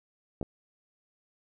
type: clicks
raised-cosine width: 2 ms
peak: -19 / -23 dBFS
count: 2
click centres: 0.413 / 0.428 s
effects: none